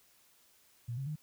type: tone with pitch steps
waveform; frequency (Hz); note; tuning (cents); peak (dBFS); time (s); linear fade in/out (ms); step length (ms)
sine; 118.8 / 135.4 / 152.2; A#2 / C#3 / D#3; +33 / -40 / -38; -35; 0.88-1.159; 10; 93
effects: white hiss -66 dBFS RMS until 1.22 s